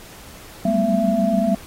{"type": "tone cluster", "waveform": "sine", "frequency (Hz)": [189.3, 196.2, 216.6, 246.6, 670], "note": ["F#3", "G3", "A3", "B3", "E5"], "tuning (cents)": [40, 2, -27, -2, 28], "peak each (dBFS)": [-27, -22, -21, -23, -20], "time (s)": [0.65, 1.55], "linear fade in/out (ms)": 5, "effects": ["pink hiss -42 dBFS RMS until 1.66 s", "AAC 48 kbps"]}